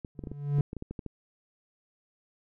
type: clicks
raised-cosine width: 3 ms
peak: -24 dBFS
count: 12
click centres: 0.048 / 0.192 / 0.238 / 0.272 / 0.316 / 0.586 / 0.731 / 0.767 / 0.824 / 0.91 / 0.992 / 1.063 s
type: tone with exponential growth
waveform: triangle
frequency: 143.7 Hz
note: D3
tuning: 37 cents flat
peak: -17 dBFS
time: 0.15-0.61 s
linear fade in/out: 2 ms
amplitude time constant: 100 ms
effects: none